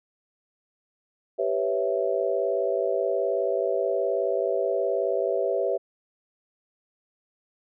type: chord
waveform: sine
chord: C# half-diminished seventh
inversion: second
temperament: equal with one note detuned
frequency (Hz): 392 / 495.6 / 554.4 / 659.3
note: G4 / B4 / C#5 / E5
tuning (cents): 0 / +6 / 0 / 0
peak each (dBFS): -28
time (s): 1.38-5.78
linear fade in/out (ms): 20
effects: none